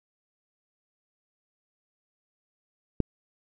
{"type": "click", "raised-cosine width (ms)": 3, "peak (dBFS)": -10, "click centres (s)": 3.003, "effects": []}